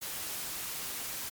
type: noise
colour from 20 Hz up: white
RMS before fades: -38 dBFS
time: 0.01-1.3 s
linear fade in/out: 20 ms
effects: MP3 96 kbps